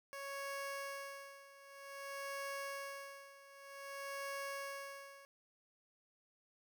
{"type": "tone with tremolo", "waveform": "15% pulse", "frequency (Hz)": 554.4, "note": "C#5", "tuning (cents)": 0, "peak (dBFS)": -35, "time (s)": [0.13, 5.25], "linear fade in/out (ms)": 0, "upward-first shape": "sine", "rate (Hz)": 0.53, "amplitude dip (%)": 85, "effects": []}